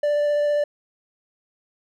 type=tone with vibrato; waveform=triangle; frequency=587.3 Hz; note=D5; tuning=in tune; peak=-16 dBFS; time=0.03-0.64 s; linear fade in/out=5 ms; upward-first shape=sine; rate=15 Hz; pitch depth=8 cents each way; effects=none